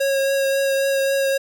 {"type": "tone with vibrato", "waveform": "square", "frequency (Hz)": 546, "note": "C#5", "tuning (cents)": -26, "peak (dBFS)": -18, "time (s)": [0, 1.38], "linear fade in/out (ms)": 10, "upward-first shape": "triangle", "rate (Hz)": 3.7, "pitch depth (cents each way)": 15, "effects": []}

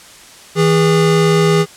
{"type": "tone pair together", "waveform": "square", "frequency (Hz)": [162.19, 408.7], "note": ["E3", "G#4"], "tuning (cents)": [-28, -28], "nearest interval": "octave + major third", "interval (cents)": 1600, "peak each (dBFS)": -13, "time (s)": [0.55, 1.66], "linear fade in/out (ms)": 50, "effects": ["white hiss -39 dBFS RMS until 1.76 s", "low-pass 9000 Hz 12 dB/octave"]}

